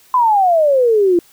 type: exponential sweep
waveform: sine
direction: down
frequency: 1032 to 336.8 Hz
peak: -9 dBFS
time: 0.14-1.19 s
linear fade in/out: 2 ms
effects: white hiss -49 dBFS RMS until 1.32 s